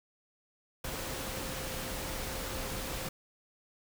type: tone in noise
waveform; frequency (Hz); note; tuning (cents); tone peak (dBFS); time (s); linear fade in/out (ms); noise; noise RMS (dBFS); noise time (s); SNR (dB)
sine; 525; C5; +6; -46; 0.84-3.09; 5; pink; -38; 0.84-3.09; -11
effects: none